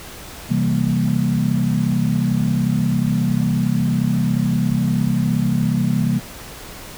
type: chord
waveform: sine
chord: C dominant seventh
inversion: none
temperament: equal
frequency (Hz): 130.81 / 164.81 / 196 / 233.1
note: C3 / E3 / G3 / Bb3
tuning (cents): 0 / 0 / 0 / 0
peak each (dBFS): -21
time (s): 0.49-6.2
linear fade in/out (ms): 20
effects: pink hiss -36 dBFS RMS until 6.97 s